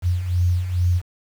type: beating tone pair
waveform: sine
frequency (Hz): 87.1 / 89.4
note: F2 / F2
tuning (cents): -4 / +41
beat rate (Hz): 2.3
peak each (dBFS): -24 / -18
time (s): 0.02-1.02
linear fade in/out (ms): 50
effects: 7-bit